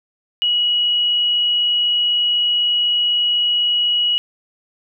sine tone, 2914 Hz, F#7, 27 cents flat, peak -14 dBFS, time 0.42-4.18 s, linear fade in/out 0 ms, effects none

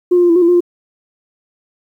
sine tone with pitch steps, 356.8 / 353.1 / 349.3 / 334.4 / 360.7 / 339.1 / 354.2 / 349.7 Hz, F4 / F4 / F4 / E4 / F#4 / E4 / F4 / F4, +37 / +19 / 0 / +25 / -44 / +49 / +24 / +2 cents, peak -6 dBFS, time 0.11-0.606 s, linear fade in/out 10 ms, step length 62 ms, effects tanh soft clip ceiling -3 dBFS + 8-bit

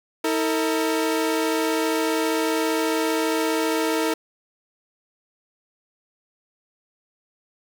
sawtooth tone pair together, 320.4 / 453.1 Hz, E4 / A#4, -49 / -49 cents, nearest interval tritone, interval 600 cents, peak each -19 / -20 dBFS, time 0.24-4.14 s, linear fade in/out 5 ms, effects none

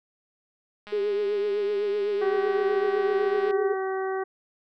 click train, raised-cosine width 0.3 ms, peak -27 dBFS, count 550, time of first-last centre 0.87-3.509 s, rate 208 Hz
sine tone with vibrato, 407.6 Hz, G#4, 32 cents flat, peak -23 dBFS, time 0.92-3.74 s, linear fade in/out 10 ms, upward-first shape triangle, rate 7.9 Hz, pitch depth 66 cents each way
harmonic tone, 381.7 Hz, G4, 46 cents flat, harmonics 1 / 2 / 3 / 4 / 5, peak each -27 / -33 / -37 / -39 / -41 dBFS, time 2.21-4.24 s, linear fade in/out 10 ms
effects none

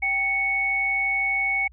sine tone pair together, 783.8 / 2217 Hz, G5 / C#7, 0 / 0 cents, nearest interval octave + tritone, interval 1800 cents, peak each -31 / -21 dBFS, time 0.02-1.68 s, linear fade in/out 10 ms, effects added 60 Hz sine -47 dBFS peak until 1.72 s

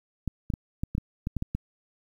clicks, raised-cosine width 5 ms, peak -16 dBFS, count 10, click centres 0.277 / 0.502 / 0.538 / 0.835 / 0.951 / 0.981 / 1.271 / 1.367 / 1.424 / 1.55 s, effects 9-bit

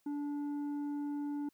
sine tone with tanh clipping, 290 Hz, D4, 22 cents flat, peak -36 dBFS, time 0.06-1.49 s, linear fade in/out 5 ms, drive 6 dB, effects white hiss -75 dBFS RMS until 1.53 s

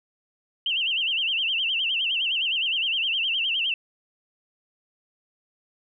sine tone with vibrato, 2920 Hz, F#7, 24 cents flat, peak -22 dBFS, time 0.66-3.74 s, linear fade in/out 2 ms, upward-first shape sine, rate 9.7 Hz, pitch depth 170 cents each way, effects none

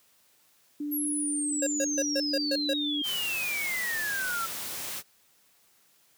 sine tone, 293.7 Hz, D4, in tune, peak -30 dBFS, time 0.8-3.02 s, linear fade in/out 5 ms
sine exponential sweep, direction down, 11750 to 1318.5 Hz, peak -29 dBFS, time 0.91-4.47 s, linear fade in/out 20 ms
square tone bursts, 546 Hz, C#5, 26 cents flat, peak -27 dBFS, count 7, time 1.62-2.736 s, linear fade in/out 5 ms, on 48 ms, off 130 ms
white noise, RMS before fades -36 dBFS, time 3.03-5.03 s, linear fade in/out 50 ms
effects white hiss -64 dBFS RMS until 6.17 s + high-pass 80 Hz 12 dB/octave

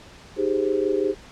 sine chord, Ab major seventh, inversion second, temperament equal with one note detuned, 311.1 / 389.7 / 415.3 / 523.3 Hz, Eb4 / G4 / Ab4 / C5, 0 / -10 / 0 / 0 cents, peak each -28 / -23 / -24 / -29 dBFS, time 0.36-1.15 s, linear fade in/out 50 ms, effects pink hiss -46 dBFS RMS until 1.31 s + low-pass 6000 Hz 12 dB/octave

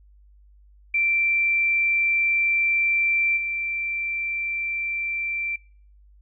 sine tone with level steps, 2349 Hz, D7, in tune, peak -19 / -25 dBFS, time 0.94-5.56 s, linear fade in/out 5 ms, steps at 3.36 s, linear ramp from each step 20 ms, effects noise-tail reverb RT60 0.5 s tail -23 dB re dry + added 50 Hz sine -50 dBFS peak until 6.21 s

